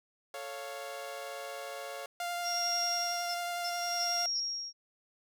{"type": "chord", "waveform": "sawtooth", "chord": "A augmented", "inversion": "none", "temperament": "equal", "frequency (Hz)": [440, 554.4, 698.5], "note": ["A4", "C#5", "E#5"], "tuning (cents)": [0, 0, 0], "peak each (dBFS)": [-44, -38, -40], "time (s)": [0.34, 2.06], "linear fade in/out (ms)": 2}
{"type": "tone with vibrato", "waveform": "sawtooth", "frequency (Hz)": 698.5, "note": "F5", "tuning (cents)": 0, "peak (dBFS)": -30, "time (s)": [2.2, 4.26], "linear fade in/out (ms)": 2, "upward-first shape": "triangle", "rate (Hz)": 11, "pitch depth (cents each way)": 12}
{"type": "tone with tremolo", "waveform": "sine", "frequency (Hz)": 5588, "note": "F8", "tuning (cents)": 0, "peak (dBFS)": -30, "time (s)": [2.42, 4.73], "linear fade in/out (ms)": 50, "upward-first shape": "sine", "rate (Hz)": 0.69, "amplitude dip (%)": 95}
{"type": "tone bursts", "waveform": "sine", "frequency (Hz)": 5274, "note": "E8", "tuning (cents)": 0, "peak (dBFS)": -35, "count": 4, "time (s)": [3.29, 4.402], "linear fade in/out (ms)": 5, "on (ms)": 53, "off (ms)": 300}
{"effects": []}